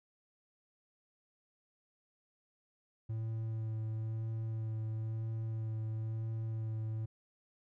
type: tone with vibrato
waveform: triangle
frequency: 111 Hz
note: A2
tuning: 16 cents sharp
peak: -33 dBFS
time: 3.09-7.06 s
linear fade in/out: 10 ms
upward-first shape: sine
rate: 1 Hz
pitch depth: 15 cents each way
effects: none